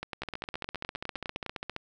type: two click trains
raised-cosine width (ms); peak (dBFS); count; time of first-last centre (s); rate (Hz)
0.3; -19 / -19; 15 / 24; 0.03-1.463 / 0.22-1.764; 9.77 / 14.9
effects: none